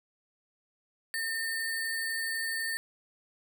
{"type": "tone with sample-and-hold", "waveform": "sine", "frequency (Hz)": 1812, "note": "A#6", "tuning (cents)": -50, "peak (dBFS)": -30, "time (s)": [1.14, 2.77], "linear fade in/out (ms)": 0, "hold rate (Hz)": 6300, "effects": []}